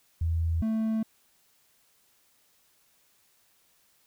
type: tone pair in turn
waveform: sine / triangle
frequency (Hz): 82.41 / 221.1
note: E2 / A3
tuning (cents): 0 / +9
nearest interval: octave + perfect fourth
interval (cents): 1709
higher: second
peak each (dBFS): -24 / -23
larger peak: second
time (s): 0.21-0.62 / 0.62-1.03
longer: neither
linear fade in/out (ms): 5
effects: white hiss -66 dBFS RMS until 4.06 s